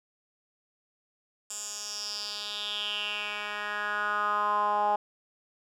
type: tone with band-pass filter sweep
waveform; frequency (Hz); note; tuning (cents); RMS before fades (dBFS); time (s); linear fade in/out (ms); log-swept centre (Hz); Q
10% pulse; 207.7; G#3; 0; -31; 1.5-4.96; 5; 7600 to 810; 4.7
effects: none